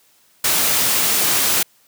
white noise, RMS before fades -17 dBFS, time 0.44-1.63 s, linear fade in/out 5 ms, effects white hiss -56 dBFS RMS until 1.87 s + high-pass 100 Hz 12 dB/octave

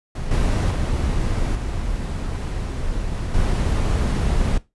brown noise with level steps, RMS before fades -26 / -18 / -21 / -25 / -19 dBFS, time 0.15-4.58 s, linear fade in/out 5 ms, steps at 0.31 / 0.71 / 1.55 / 3.34 s, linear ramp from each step 2 ms, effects noise-tail reverb RT60 0.2 s tail -17 dB re dry + resampled to 24000 Hz

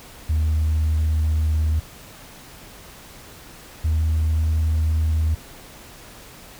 sine tone pair in turn, 78.1 / 79.14 Hz, D#2 / D#2, +7 / +30 cents, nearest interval unison, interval 23 cents, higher second, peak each -15 dBFS, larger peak neither, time 0.29-1.8 / 3.84-5.35 s, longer neither, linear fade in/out 10 ms, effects tanh soft clip ceiling -15 dBFS + pink hiss -43 dBFS RMS until 6.59 s

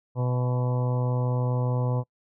harmonic tone with a mistuned harmonic, 124.8 Hz, B2, 19 cents sharp, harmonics 1 / 2 / 3 / 4 / 5 / 6 / 7 / 8 / 9, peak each -23 / -36 / -40 / -33 / -39 / -45 / -40 / -40 / -48 dBFS, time 0.15-2.04 s, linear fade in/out 50 ms, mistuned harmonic 7, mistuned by -16 cents, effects noise-tail reverb RT60 0.1 s tail -26 dB re dry

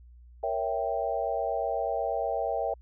sine chord, A# diminished seventh, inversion none, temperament equal, 466.2 / 554.4 / 659.3 / 784 Hz, A#4 / C#5 / E5 / G5, 0 / 0 / 0 / 0 cents, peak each -34 / -33 / -31 / -32 dBFS, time 0.43-2.74 s, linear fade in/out 5 ms, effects added 60 Hz sine -49 dBFS peak until 2.81 s

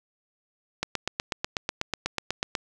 click train, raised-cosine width 0.2 ms, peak -9 dBFS, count 15, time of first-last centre 0.83-2.552 s, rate 8.13 Hz, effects none

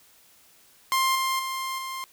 sawtooth tone with level steps, 1055 Hz, C6, 14 cents sharp, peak -17 / -20 / -25 / -28 dBFS, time 0.92-2.04 s, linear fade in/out 0 ms, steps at 1.15 / 1.39 / 1.78 s, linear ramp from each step 5 ms, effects white hiss -57 dBFS RMS until 2.12 s

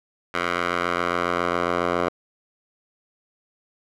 10% pulse tone with band-pass filter sweep, 87.31 Hz, F2, in tune, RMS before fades -24 dBFS, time 0.34-2.09 s, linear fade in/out 5 ms, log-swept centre 1600 to 880 Hz, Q 1.3, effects none

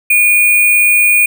sine tone with sample-and-hold, 2446 Hz, D#7, 30 cents flat, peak -6 dBFS, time 0.1-1.26 s, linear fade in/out 5 ms, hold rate 11025 Hz, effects none

